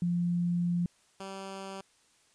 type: tone pair in turn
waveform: sine / 10% pulse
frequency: 174.1 / 193.65 Hz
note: F3 / G3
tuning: -5 / -21 cents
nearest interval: major second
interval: 184 cents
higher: second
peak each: -26 / -31 dBFS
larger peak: first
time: 0.02-0.86 / 1.2-1.81 s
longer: first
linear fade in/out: 2 ms
effects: white hiss -66 dBFS RMS until 2.34 s + resampled to 22050 Hz